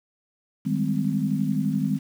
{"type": "chord", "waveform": "sine", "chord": "Ab major seventh", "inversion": "second", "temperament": "equal with one note detuned", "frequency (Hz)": [155.56, 196, 207.7, 257.3], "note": ["Eb3", "G3", "Ab3", "C4"], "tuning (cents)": [0, 0, 0, -29], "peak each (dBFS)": -27, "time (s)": [0.65, 1.99], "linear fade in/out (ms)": 20, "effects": ["8-bit"]}